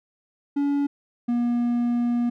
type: tone pair in turn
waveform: triangle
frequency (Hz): 284.2 / 239.5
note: C#4 / A#3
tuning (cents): +43 / +47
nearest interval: minor third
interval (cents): 296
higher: first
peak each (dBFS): -18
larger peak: neither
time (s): 0.56-0.87 / 1.28-2.3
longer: second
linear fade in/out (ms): 10
effects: none